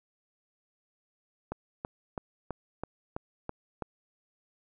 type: click train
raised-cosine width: 1 ms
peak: -20 dBFS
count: 8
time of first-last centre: 1.52-3.823 s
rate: 3.04 Hz
effects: none